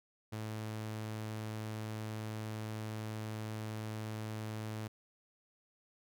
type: tone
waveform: sawtooth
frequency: 108.7 Hz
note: A2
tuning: 21 cents flat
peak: -35 dBFS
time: 0.32-4.88 s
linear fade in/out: 10 ms
effects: none